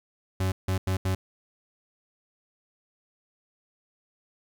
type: tone bursts at uneven times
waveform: 40% pulse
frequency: 94 Hz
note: F#2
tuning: 28 cents sharp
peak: -23 dBFS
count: 4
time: 0.4-0.52 / 0.68-0.78 / 0.87-0.97 / 1.05-1.15 s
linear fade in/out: 5 ms
effects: 10-bit